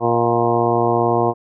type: harmonic tone with a mistuned harmonic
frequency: 117.8 Hz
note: A#2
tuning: 19 cents sharp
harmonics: 1 / 2 / 3 / 4 / 5 / 6 / 7 / 8 / 9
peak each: -24 / -25 / -20 / -21 / -26 / -20 / -26 / -24 / -25 dBFS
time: 0-1.34 s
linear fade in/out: 50 ms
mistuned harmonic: 5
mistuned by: +43 cents
effects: none